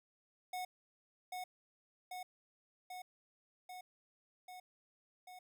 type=tone with echo; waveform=square; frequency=732 Hz; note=F#5; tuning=19 cents flat; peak=-40 dBFS; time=0.53-0.65 s; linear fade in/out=5 ms; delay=790 ms; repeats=6; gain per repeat=-2 dB; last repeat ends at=5.39 s; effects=none